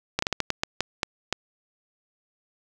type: slowing click train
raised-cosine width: 0.2 ms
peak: -6 dBFS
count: 10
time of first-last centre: 0.19-1.326 s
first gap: 34 ms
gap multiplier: 1.31
effects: none